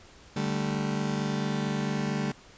35% pulse chord, D suspended fourth, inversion none, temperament just, 146.83 / 195.78 / 220.2 Hz, D3 / G3 / A3, 0 / -2 / +2 cents, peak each -30 dBFS, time 0.36-2.32 s, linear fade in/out 5 ms, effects pink hiss -53 dBFS RMS until 2.57 s + resampled to 16000 Hz

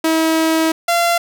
sawtooth tone pair in turn, 321.7 / 686.4 Hz, E4 / F5, -42 / -30 cents, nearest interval octave + minor second, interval 1312 cents, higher second, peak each -9 dBFS, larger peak neither, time 0.04-0.72 / 0.88-1.18 s, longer first, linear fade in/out 5 ms, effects none

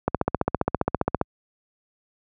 click train, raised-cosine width 1 ms, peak -6 dBFS, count 18, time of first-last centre 0.08-1.213 s, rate 15 Hz, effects high-pass 60 Hz 12 dB/octave

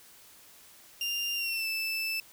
30% pulse tone with pitch glide, 2794 to 2639 Hz, F7 to E7, 0 to +1 cents, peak -27 dBFS, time 1.01-2.2 s, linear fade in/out 2 ms, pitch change -99 cents, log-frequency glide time 1.35-1.67 s, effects white hiss -55 dBFS RMS until 2.32 s

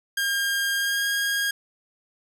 sawtooth tone with pitch glide, 1611 to 1629.7 Hz, G6 to G#6, +47 to -33 cents, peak -19 dBFS, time 0.17-1.51 s, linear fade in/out 5 ms, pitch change +20 cents, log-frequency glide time 0.76-1.07 s, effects none

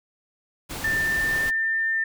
pink noise, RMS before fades -33 dBFS, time 0.69-1.51 s, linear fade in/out 20 ms
sine tone with pitch glide, 1785 to 1798.5 Hz, A6 to A6, +24 to +37 cents, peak -21 dBFS, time 0.84-2.04 s, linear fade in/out 5 ms, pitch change +13 cents, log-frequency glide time 0.96-1.9 s
effects none

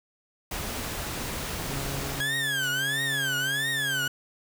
pink noise, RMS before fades -33 dBFS, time 0.51-2.21 s, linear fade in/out 5 ms
sawtooth tone with tremolo, 137.8 Hz, C#3, 10 cents flat, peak -30 dBFS, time 1.69-4.08 s, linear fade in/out 5 ms, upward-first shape triangle, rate 0.86 Hz, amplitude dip 30%
30% pulse tone with vibrato, 1643 Hz, G#6, 19 cents flat, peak -23 dBFS, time 2.2-4.08 s, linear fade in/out 5 ms, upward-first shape triangle, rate 1.5 Hz, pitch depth 240 cents each way
white noise with exponential decay, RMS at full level -40 dBFS, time 2.63-2.9 s, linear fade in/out 1 ms, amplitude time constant 57 ms
effects none

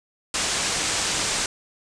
white low-pass noise, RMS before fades -25 dBFS, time 0.34-1.46 s, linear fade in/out 2 ms, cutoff 8600 Hz, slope 48 dB/octave, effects none

